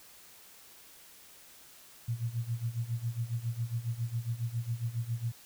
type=tone with tremolo; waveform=sine; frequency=117 Hz; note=A#2; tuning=7 cents sharp; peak=-28 dBFS; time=2.08-5.32 s; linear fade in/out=5 ms; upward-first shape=sine; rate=7.3 Hz; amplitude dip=85%; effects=white hiss -55 dBFS RMS until 5.45 s